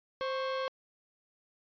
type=tone pair together; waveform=45% pulse; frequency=525 / 1101 Hz; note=C5 / C#6; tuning=+6 / -12 cents; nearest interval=octave + minor second; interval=1282 cents; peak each=-33 / -37 dBFS; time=0.21-0.68 s; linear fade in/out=0 ms; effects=resampled to 11025 Hz